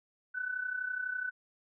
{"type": "tone with amplitude modulation", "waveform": "sine", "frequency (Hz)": 1500, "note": "F#6", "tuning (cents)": 23, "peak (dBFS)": -30, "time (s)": [0.34, 1.31], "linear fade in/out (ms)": 20, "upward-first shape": "sine", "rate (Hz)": 32, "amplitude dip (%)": 70, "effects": []}